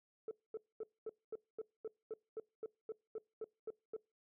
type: tone bursts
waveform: sine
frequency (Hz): 440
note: A4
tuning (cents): 0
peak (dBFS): -38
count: 15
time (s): 0.28-3.965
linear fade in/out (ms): 2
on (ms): 31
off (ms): 230
effects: noise-tail reverb RT60 0.3 s tail -25 dB re dry + tanh soft clip ceiling -38 dBFS